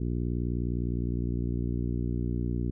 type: harmonic tone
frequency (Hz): 59.7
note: A#1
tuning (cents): +42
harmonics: 1 / 2 / 3 / 4 / 5 / 6 / 7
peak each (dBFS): -31 / -32 / -36 / -36 / -38 / -40 / -47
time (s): 0-2.71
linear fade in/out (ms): 5
effects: none